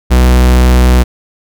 45% pulse tone, 62.3 Hz, B1, 16 cents sharp, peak -4 dBFS, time 0.1-1.04 s, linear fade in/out 20 ms, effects none

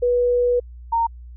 sine tone pair in turn, 488.4 / 922 Hz, B4 / A#5, -19 / -19 cents, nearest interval major seventh, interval 1100 cents, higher second, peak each -15 / -16 dBFS, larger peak first, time 0.02-0.6 / 0.92-1.07 s, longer first, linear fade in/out 10 ms, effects added 60 Hz sine -36 dBFS peak until 1.36 s

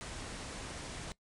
pink low-pass noise, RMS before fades -44 dBFS, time 0.01-1.12 s, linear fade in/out 0 ms, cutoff 10000 Hz, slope 96 dB/octave, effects noise-tail reverb RT60 0.1 s tail -19 dB re dry

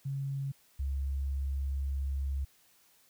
sine tone pair in turn, 137.5 / 68.49 Hz, C#3 / C#2, -14 / -20 cents, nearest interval octave, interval 1206 cents, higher first, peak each -32 / -30 dBFS, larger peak second, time 0.05-0.52 / 0.79-2.45 s, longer second, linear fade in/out 10 ms, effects white hiss -65 dBFS RMS until 3.09 s

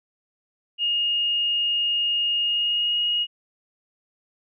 sine tone with pitch glide, 2850 to 2878 Hz, F7 to F#7, +34 to -49 cents, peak -20 dBFS, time 0.78-3.27 s, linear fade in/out 50 ms, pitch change +17 cents, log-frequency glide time 2.44-3 s, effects none

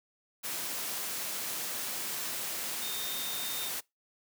sine tone in noise, 3662 Hz, A#7, 32 cents flat, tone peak -39 dBFS, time 2.81-3.7 s, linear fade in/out 20 ms, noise white, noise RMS -36 dBFS, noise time 0.43-3.81 s, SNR -6 dB, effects noise-tail reverb RT60 0.2 s tail -24 dB re dry + high-pass 150 Hz 12 dB/octave

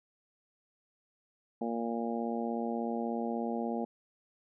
harmonic tone, 116.54 Hz, A#2, in tune, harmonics 2 / 3 / 4 / 5 / 6 / 7, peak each -34 / -40 / -39 / -42 / -41 / -41 dBFS, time 1.61-3.85 s, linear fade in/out 5 ms, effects none

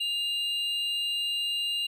triangle tone pair together, 2813 / 3978 Hz, F7 / B7, +12 / +12 cents, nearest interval tritone, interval 600 cents, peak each -26 / -34 dBFS, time 0-1.87 s, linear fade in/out 10 ms, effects none

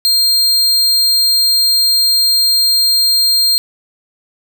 40% pulse tone, 4200 Hz, C8, 6 cents sharp, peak -8 dBFS, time 0.05-3.58 s, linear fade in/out 0 ms, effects none

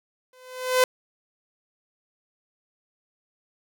sawtooth tone with exponential growth, 509 Hz, C5, 48 cents flat, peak -10 dBFS, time 0.33-0.84 s, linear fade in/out 2 ms, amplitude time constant 110 ms, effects none

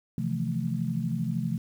sine chord, F major seventh, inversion second, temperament equal with one note detuned, 130.81 / 162.08 / 174.61 / 220 Hz, C3 / E3 / F3 / A3, 0 / -29 / 0 / 0 cents, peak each -32 dBFS, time 0.18-1.58 s, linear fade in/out 2 ms, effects 9-bit

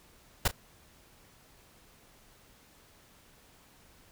pink noise with echo, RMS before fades -25 dBFS, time 0.45-0.48 s, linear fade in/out 5 ms, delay 34 ms, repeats 1, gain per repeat -15 dB, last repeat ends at 0.514 s, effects pink hiss -60 dBFS RMS until 4.11 s

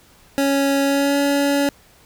25% pulse tone with pitch glide, 277.2 to 282.7 Hz, C#4 to C#4, 0 to +34 cents, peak -12 dBFS, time 0.38-1.69 s, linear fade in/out 0 ms, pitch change +34 cents, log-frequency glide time 0.83-1.17 s, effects pink hiss -51 dBFS RMS until 2.05 s

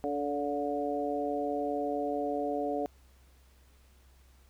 harmonic tone with a mistuned harmonic, 144.1 Hz, D3, 33 cents flat, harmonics 2 / 3 / 4 / 5, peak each -35 / -35 / -35 / -35 dBFS, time 0.04-2.86 s, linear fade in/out 0 ms, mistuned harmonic 3, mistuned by +19 cents, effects added 65 Hz sine -58 dBFS peak until 4.49 s + pink hiss -66 dBFS RMS until 4.49 s

